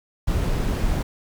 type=noise; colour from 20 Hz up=brown; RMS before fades=-22 dBFS; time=0.27-1.03 s; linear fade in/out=10 ms; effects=none